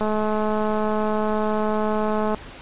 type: click train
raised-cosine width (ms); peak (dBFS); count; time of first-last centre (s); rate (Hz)
1; -11; 501; 0.01-2.346; 214
effects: pink hiss -40 dBFS RMS until 2.61 s + resampled to 8000 Hz